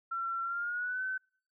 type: tone with pitch glide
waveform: sine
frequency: 1357 to 1523.2 Hz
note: E6 to F#6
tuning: +50 to +50 cents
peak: -32 dBFS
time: 0.11-1.18 s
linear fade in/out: 10 ms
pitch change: +200 cents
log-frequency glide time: 0.43-1.03 s
effects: noise-tail reverb RT60 0.5 s tail -26 dB re dry

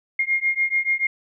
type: beating tone pair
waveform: sine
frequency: 2128 / 2134.9 Hz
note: C7 / C7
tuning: +29 / +34 cents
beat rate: 6.9 Hz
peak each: -22 dBFS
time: 0.19-1.07 s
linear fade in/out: 5 ms
effects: none

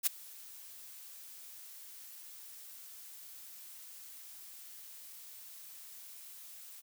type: noise with ADSR envelope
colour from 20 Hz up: blue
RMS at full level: -27 dBFS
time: 0.03-6.82 s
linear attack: 36 ms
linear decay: 12 ms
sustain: -24 dB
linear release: 29 ms
effects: none

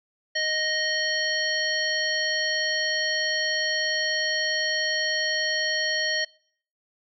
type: harmonic tone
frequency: 622.3 Hz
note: D#5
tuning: in tune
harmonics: 1 / 3 / 5 / 7 / 9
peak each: -32 / -26 / -32 / -29 / -34 dBFS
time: 0.35-6.25 s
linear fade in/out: 10 ms
effects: noise-tail reverb RT60 0.6 s tail -25 dB re dry

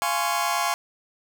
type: chord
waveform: sawtooth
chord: Db major seventh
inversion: first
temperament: just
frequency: 693 / 831.5 / 1039.4 / 1108.7 Hz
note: F5 / Ab5 / C6 / Db6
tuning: -14 / +2 / -12 / 0 cents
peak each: -24 dBFS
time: 0.02-0.74 s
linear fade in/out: 0 ms
effects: none

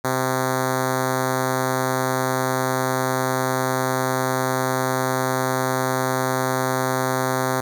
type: tone with notch filter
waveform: 5% pulse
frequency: 130 Hz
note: C3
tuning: 11 cents flat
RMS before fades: -22 dBFS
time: 0.04-7.61 s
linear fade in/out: 10 ms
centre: 3000 Hz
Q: 0.99
effects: none

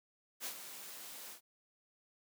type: noise with ADSR envelope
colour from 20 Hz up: white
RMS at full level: -40 dBFS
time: 0.4-1.41 s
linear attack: 53 ms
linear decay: 83 ms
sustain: -9 dB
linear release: 96 ms
effects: high-pass 200 Hz 12 dB/octave

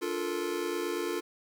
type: chord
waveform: square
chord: Bb major seventh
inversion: first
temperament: just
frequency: 291.4 / 349.6 / 437 / 466.2 Hz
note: D4 / F4 / A4 / Bb4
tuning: -13 / +2 / -12 / 0 cents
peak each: -40 / -34 / -37 / -40 dBFS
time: 0.01-1.21 s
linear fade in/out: 20 ms
effects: 10-bit

